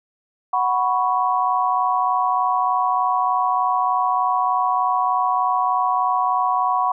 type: chord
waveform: sine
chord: F# suspended fourth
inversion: none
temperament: just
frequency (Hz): 740 / 986.7 / 1110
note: F#5 / B5 / C#6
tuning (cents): 0 / -2 / +2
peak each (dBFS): -21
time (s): 0.53-6.92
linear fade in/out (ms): 5
effects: none